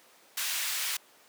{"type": "high-pass noise", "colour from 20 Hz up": "pink", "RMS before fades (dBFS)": -32, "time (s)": [0.37, 0.97], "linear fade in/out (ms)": 5, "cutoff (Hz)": 2000, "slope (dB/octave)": 12, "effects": ["pink hiss -58 dBFS RMS until 1.28 s", "high-pass 400 Hz 12 dB/octave"]}